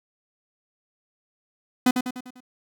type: tone with echo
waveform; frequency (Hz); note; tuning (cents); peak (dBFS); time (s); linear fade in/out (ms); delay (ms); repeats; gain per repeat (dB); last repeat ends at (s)
45% pulse; 251.4; B3; +31; -15; 1.86-1.91; 5; 99; 5; -6; 2.405
effects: none